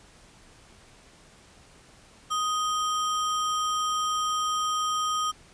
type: tone with sample-and-hold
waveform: sine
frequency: 1247 Hz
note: D#6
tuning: 3 cents sharp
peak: -24 dBFS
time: 2.3-5.32 s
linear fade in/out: 20 ms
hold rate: 4410 Hz
effects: pink hiss -54 dBFS RMS until 5.53 s + resampled to 22050 Hz